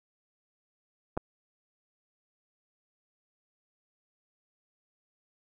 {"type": "clicks", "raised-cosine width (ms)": 1, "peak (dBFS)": [-30, -15], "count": 2, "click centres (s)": [1.169, 1.175], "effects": []}